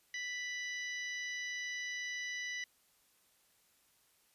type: harmonic tone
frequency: 987.8 Hz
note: B5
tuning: in tune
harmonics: 2 / 3 / 4 / 5 / 6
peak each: -39 / -48 / -51 / -55 / -49 dBFS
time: 0.14-2.64 s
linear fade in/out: 2 ms
effects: white hiss -71 dBFS RMS until 4.34 s + resampled to 32000 Hz